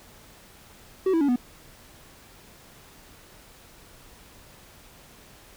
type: tone with pitch steps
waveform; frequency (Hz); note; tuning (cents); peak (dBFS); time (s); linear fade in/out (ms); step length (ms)
triangle; 379 / 328 / 283.9 / 245.8; F#4 / E4 / C#4 / B3; +42 / -9 / +41 / -8; -17; 1.06-1.36; 5; 75
effects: pink hiss -51 dBFS RMS until 5.56 s